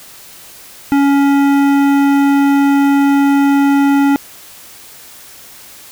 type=tone with hard clipping; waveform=sine; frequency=280 Hz; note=C#4; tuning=18 cents sharp; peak=-10 dBFS; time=0.92-4.16 s; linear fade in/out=0 ms; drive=14 dB; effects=white hiss -37 dBFS RMS until 5.91 s